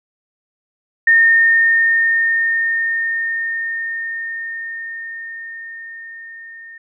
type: tone with level ramp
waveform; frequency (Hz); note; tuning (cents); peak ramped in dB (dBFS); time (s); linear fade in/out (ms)
sine; 1828; A#6; -34; -7 to -34; 1.07-6.78; 5
effects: none